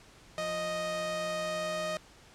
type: tone pair together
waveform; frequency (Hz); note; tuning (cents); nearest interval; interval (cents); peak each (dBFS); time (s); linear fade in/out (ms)
sawtooth; 174.61 / 622.2; F3 / D#5; 0 / 0; octave + minor seventh; 2200; -39 / -28; 0.38-1.97; 0
effects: pink hiss -56 dBFS RMS until 2.34 s + low-pass 8000 Hz 12 dB/octave